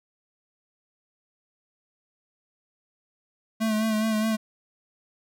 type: tone with vibrato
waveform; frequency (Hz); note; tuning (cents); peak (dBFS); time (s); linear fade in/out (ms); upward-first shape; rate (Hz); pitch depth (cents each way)
square; 218.3; A3; -13; -23; 3.6-4.37; 20; sine; 4.8; 35
effects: none